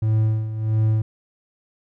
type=tone with tremolo; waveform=triangle; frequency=109.4 Hz; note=A2; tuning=9 cents flat; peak=-13 dBFS; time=0.02-1.02 s; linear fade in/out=5 ms; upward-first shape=sine; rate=1.5 Hz; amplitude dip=70%; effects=none